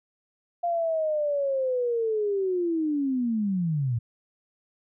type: linear sweep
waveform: sine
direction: down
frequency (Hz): 698.5 to 110.4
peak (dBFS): -23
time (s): 0.63-3.99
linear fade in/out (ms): 10
effects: none